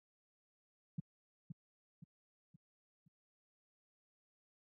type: tone with echo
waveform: sine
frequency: 160.8 Hz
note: E3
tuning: 43 cents flat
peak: -35 dBFS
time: 0.98-1 s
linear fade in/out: 5 ms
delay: 520 ms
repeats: 4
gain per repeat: -7 dB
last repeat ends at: 3.08 s
effects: high-pass 80 Hz 12 dB/octave